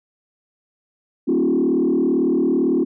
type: tone with frequency modulation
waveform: sine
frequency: 304.7 Hz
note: D#4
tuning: 36 cents flat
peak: -14 dBFS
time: 1.27-2.85 s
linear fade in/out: 20 ms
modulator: 37.9 Hz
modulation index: 1.9
effects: tanh soft clip ceiling -10 dBFS